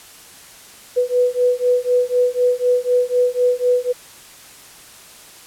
sine beating tone pair, 492.6 / 496.6 Hz, B4 / B4, -5 / +9 cents, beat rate 4 Hz, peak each -17 dBFS, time 0.96-3.93 s, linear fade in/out 20 ms, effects white hiss -42 dBFS RMS until 5.46 s + low-pass 12000 Hz 12 dB/octave

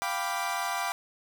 30% pulse chord, G dominant seventh, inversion third, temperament equal, 698.5 / 784 / 987.8 / 1174.7 Hz, F5 / G5 / B5 / D6, 0 / 0 / 0 / 0 cents, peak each -32 dBFS, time 0.02-0.92 s, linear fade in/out 0 ms, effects none

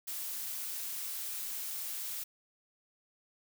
blue noise, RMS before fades -39 dBFS, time 0.07-2.24 s, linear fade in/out 10 ms, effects none

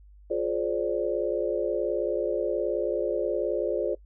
sine chord, D half-diminished seventh, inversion first, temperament just, 352.4 / 422.9 / 528.6 / 587.3 Hz, F4 / Ab4 / C5 / D5, +16 / +31 / +18 / 0 cents, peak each -30 dBFS, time 0.3-3.95 s, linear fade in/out 10 ms, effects noise-tail reverb RT60 0.1 s tail -22 dB re dry + added 50 Hz sine -49 dBFS peak until 4.05 s

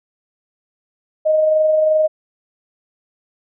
sine tone with amplitude modulation, 622.3 Hz, D#5, in tune, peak -10 dBFS, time 1.25-2.08 s, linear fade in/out 20 ms, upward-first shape sine, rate 22.8 Hz, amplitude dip 30%, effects none

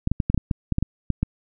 clicks, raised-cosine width 5 ms, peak -8 dBFS, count 12, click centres 0.074 / 0.116 / 0.202 / 0.3 / 0.345 / 0.377 / 0.512 / 0.723 / 0.784 / 0.826 / 1.103 / 1.23 s, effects none

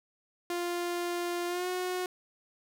sawtooth tone with pitch glide, 349.2 to 364.4 Hz, F4 to F#4, 0 to -26 cents, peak -27 dBFS, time 0.5-2.06 s, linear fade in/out 2 ms, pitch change +74 cents, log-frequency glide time 1.47-1.68 s, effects none

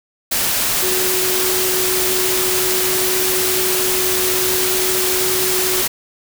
sine tone in noise, 370.4 Hz, F#4, 2 cents sharp, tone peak -21 dBFS, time 0.82-5.82 s, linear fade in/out 10 ms, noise white, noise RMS -18 dBFS, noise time 0.31-5.88 s, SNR -6 dB, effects none

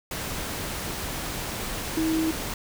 sine tone in noise, 320 Hz, D#4, 49 cents sharp, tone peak -22 dBFS, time 1.97-2.31 s, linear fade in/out 2 ms, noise pink, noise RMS -32 dBFS, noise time 0.11-2.54 s, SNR +7 dB, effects none

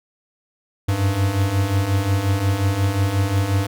square beating tone pair, 94.2 / 99.8 Hz, F#2 / G2, +32 / +32 cents, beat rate 5.6 Hz, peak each -24 / -19 dBFS, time 0.88-3.67 s, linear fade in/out 10 ms, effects none

